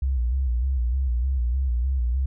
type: tone with vibrato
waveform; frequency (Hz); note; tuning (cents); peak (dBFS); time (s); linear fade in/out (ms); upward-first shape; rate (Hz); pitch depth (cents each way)
sine; 63; B1; +35; -20; 0.02-2.26; 5; square; 3.3; 91
effects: none